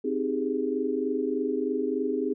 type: chord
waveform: sine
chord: Ab major seventh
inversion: first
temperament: equal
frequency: 261.6 / 311.1 / 392 / 415.3 Hz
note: C4 / Eb4 / G4 / Ab4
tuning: 0 / 0 / 0 / 0 cents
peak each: -30 / -32 / -32 / -29 dBFS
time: 0.04-2.34 s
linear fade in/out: 10 ms
effects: none